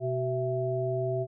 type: tone cluster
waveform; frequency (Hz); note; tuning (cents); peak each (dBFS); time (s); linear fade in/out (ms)
sine; 126.5 / 379.9 / 660; B2 / F#4 / E5; +42 / +46 / +2; -31; 0-1.27; 50
effects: none

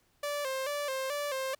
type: tone with vibrato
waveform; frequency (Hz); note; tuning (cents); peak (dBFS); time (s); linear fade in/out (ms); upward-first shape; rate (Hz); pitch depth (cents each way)
sawtooth; 554.4; C#5; 0; -28; 0.23-1.55; 5; square; 2.3; 82
effects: pink hiss -70 dBFS RMS until 1.59 s

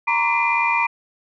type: tone cluster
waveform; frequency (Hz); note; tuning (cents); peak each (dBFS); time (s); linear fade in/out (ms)
sine; 934 / 1012 / 1156 / 2023 / 2398; A#5 / B5 / D6 / B6 / D7; +3 / +42 / -28 / +41 / +36; -20 / -26 / -26 / -26 / -20; 0.07-0.87; 10
effects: tanh soft clip ceiling -6 dBFS

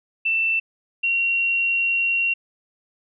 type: tone pair in turn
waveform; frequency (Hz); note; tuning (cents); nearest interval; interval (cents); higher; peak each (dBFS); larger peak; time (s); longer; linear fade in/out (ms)
sine; 2673 / 2745; E7 / F7; +23 / -31; unison; 46; second; -18; neither; 0.25-0.6 / 1.03-2.34; second; 10
effects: none

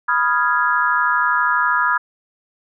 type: chord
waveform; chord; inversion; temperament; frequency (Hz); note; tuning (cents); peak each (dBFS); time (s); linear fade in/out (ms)
sine; F half-diminished seventh; second; equal; 987.8 / 1244.5 / 1396.9 / 1661.2; Cb6 / Eb6 / F6 / Ab6; 0 / 0 / 0 / 0; -20; 0.08-1.98; 10
effects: none

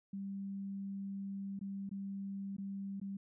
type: tone with dropouts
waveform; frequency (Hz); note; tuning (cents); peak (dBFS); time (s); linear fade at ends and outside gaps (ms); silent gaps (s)
sine; 196.7; G3; +6; -39; 0.13-3.17; 5; 1.592-1.611 / 1.893-1.912 / 2.567-2.582 / 3-3.014
effects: none

